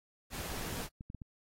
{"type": "noise", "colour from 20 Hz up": "pink", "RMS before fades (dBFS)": -41, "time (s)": [0.3, 0.89], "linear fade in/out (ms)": 50}
{"type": "clicks", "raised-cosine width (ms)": 5, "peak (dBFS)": -32, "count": 9, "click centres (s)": [0.517, 0.576, 0.612, 0.726, 0.802, 1.009, 1.101, 1.147, 1.218]}
{"effects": ["AAC 48 kbps"]}